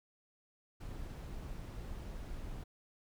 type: noise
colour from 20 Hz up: brown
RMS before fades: -44 dBFS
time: 0.8-2.64 s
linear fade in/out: 10 ms
effects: none